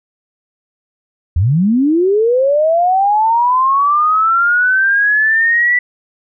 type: linear sweep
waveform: sine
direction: up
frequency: 74.1 to 1975.5 Hz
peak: -9 dBFS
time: 1.36-5.79 s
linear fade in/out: 5 ms
effects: none

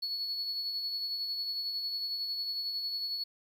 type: tone with tremolo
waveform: triangle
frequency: 4396 Hz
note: C#8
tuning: 15 cents flat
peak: -29 dBFS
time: 0.02-3.24 s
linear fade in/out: 10 ms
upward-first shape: sine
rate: 11 Hz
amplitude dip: 40%
effects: tanh soft clip ceiling -27 dBFS + 11-bit

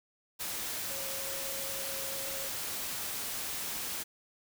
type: tone in noise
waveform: sine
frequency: 544 Hz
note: C#5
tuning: 33 cents flat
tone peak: -44 dBFS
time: 0.89-2.49 s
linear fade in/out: 20 ms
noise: white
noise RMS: -37 dBFS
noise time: 0.39-4.04 s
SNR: -10 dB
effects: none

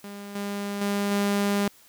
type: tone with level steps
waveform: sawtooth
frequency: 202 Hz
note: G#3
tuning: 48 cents flat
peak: -33 / -25 / -20 / -18 dBFS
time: 0.04-1.68 s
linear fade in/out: 2 ms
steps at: 0.35 / 0.81 / 1.11 s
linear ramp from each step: 5 ms
effects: white hiss -55 dBFS RMS until 1.88 s

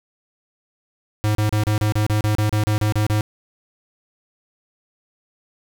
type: tone bursts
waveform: square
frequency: 106.2 Hz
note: G#2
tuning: 39 cents sharp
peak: -17 dBFS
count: 14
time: 1.24-3.209 s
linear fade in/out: 0 ms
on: 110 ms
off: 33 ms
effects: none

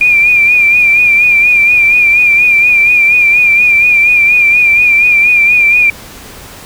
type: tone with vibrato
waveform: sine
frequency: 2403 Hz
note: D7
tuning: 39 cents sharp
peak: -4 dBFS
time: 0.01-5.9 s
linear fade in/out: 2 ms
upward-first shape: sine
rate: 4.2 Hz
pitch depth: 50 cents each way
effects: pink hiss -31 dBFS RMS until 6.65 s

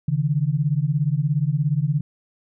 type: beating tone pair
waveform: sine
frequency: 139.1 / 156.1 Hz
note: C#3 / D#3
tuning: +6 / +6 cents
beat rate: 17 Hz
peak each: -21 dBFS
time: 0.08-2.01 s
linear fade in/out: 5 ms
effects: none

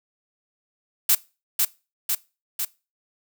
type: noise with echo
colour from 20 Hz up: blue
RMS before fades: -17 dBFS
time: 1.09-1.15 s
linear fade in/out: 5 ms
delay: 500 ms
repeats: 3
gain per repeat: -3 dB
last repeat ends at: 2.65 s
effects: noise-tail reverb RT60 0.3 s tail -21 dB re dry

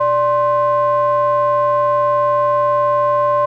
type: ring-modulated tone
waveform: triangle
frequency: 233.1 Hz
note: A#3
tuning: in tune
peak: -7 dBFS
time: 0-3.46 s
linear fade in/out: 10 ms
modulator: 820 Hz
effects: none

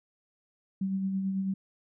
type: tone with tremolo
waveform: sine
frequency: 192.4 Hz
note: G3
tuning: 32 cents flat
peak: -26 dBFS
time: 0.81-1.54 s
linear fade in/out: 5 ms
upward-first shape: sine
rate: 9.1 Hz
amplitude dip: 35%
effects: none

